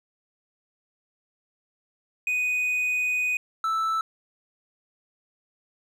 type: tone pair in turn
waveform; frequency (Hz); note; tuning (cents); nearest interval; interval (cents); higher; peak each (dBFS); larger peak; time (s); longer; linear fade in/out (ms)
triangle; 2489 / 1318.5; D#7 / E6; 0 / 0; major seventh; 1100; first; -21; neither; 2.27-3.37 / 3.64-4.01; first; 2
effects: none